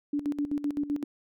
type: tone with tremolo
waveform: sine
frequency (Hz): 290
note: D4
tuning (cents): -22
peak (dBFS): -25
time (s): 0.13-1.04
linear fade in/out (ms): 5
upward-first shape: square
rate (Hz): 7.8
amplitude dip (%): 75
effects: none